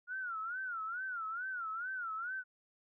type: tone with vibrato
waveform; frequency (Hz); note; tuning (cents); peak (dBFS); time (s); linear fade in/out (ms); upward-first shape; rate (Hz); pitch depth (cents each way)
sine; 1413; F6; +20; -37; 0.07-2.44; 50; sine; 2.3; 160
effects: none